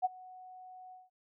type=tone with ADSR envelope; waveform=sine; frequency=740 Hz; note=F#5; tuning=in tune; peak=-24 dBFS; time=0.02-1.1 s; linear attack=30 ms; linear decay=24 ms; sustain=-24 dB; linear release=180 ms; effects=none

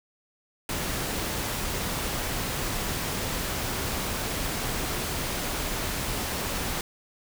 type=noise; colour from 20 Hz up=pink; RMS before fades=-30 dBFS; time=0.69-6.81 s; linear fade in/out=2 ms; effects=none

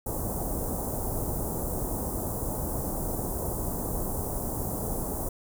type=band-stop noise; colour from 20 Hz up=pink; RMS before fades=-31 dBFS; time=0.06-5.29 s; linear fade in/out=5 ms; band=890 to 8800 Hz; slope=24 dB/octave; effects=none

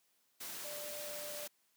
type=tone in noise; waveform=sine; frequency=591 Hz; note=D5; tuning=11 cents sharp; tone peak=-46 dBFS; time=0.64-1.47 s; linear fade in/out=10 ms; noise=white; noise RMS=-45 dBFS; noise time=0.4-1.48 s; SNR=-4 dB; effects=white hiss -75 dBFS RMS until 1.76 s + high-pass 150 Hz 12 dB/octave

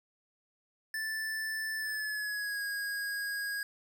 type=tone with pitch glide; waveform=square; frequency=1760 to 1642.1 Hz; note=A6 to G#6; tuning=0 to -20 cents; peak=-34 dBFS; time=0.94-3.63 s; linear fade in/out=2 ms; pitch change=-120 cents; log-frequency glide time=1.77-2.64 s; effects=11-bit

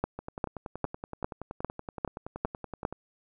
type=two click trains; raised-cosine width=1 ms; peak=-13 / -23 dBFS; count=8 / 30; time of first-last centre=0.04-2.851 / 0.19-2.926 s; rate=2.49 / 10.6 Hz; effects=none

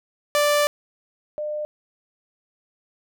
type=tone pair in turn; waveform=sawtooth / sine; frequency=587.3 / 601.7 Hz; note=D5 / D5; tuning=0 / +42 cents; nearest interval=unison; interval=42 cents; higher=second; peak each=-13 / -25 dBFS; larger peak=first; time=0.35-0.67 / 1.38-1.65 s; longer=first; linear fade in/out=0 ms; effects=none

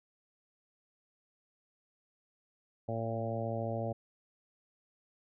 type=harmonic tone with a mistuned harmonic; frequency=113.7 Hz; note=A#2; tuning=43 cents flat; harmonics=1 / 2 / 3 / 4 / 5 / 6 / 7; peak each=-37 / -41 / -45 / -43 / -38 / -41 / -46 dBFS; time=2.88-3.93 s; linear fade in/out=10 ms; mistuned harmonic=1; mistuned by=-23 cents; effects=none

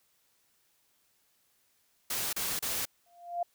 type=noise bursts; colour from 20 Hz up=white; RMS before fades=-33 dBFS; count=3; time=2.1-2.854 s; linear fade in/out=5 ms; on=230 ms; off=32 ms
type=tone with exponential growth; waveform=sine; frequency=696 Hz; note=F5; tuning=6 cents flat; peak=-26 dBFS; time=3.06-3.43 s; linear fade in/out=5 ms; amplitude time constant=79 ms
effects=white hiss -71 dBFS RMS until 3.54 s

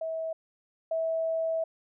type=tone pair in turn; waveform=sine; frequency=647 / 650.7 Hz; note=E5 / E5; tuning=-32 / -23 cents; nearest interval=unison; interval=9 cents; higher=second; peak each=-30 / -26 dBFS; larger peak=second; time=0.01-0.33 / 0.91-1.64 s; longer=second; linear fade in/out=5 ms; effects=none

